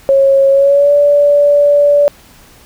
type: tone with pitch glide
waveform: sine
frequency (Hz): 546 to 578.5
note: C#5 to D5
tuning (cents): -26 to -26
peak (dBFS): -5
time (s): 0.09-2.08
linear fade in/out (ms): 0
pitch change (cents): +100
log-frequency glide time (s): 0.5-0.93
effects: pink hiss -42 dBFS RMS until 2.65 s